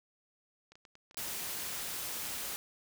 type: clicks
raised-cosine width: 0.2 ms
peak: -38 dBFS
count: 9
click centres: 0.72 / 0.755 / 0.852 / 0.954 / 1.111 / 1.145 / 1.352 / 1.447 / 1.483 s
type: noise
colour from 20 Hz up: white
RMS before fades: -39 dBFS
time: 1.17-2.56 s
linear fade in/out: 0 ms
effects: none